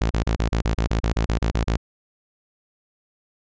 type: tone bursts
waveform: sawtooth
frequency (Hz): 55.6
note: A1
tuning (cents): +19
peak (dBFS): -15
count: 14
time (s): 0.01-1.77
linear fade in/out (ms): 5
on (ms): 96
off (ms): 32
effects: resampled to 16000 Hz